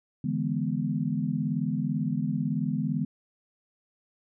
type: chord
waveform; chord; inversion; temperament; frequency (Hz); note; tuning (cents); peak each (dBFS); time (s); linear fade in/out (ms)
sine; E dominant seventh; third; equal; 146.83 / 164.81 / 207.7 / 246.9; D3 / E3 / G#3 / B3; 0 / 0 / 0 / 0; -31; 0.24-3.05; 5
effects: none